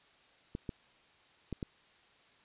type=clicks; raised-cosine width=3 ms; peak=-24 dBFS; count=4; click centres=0.551 / 0.692 / 1.527 / 1.628 s; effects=white hiss -64 dBFS RMS until 2.44 s + resampled to 8000 Hz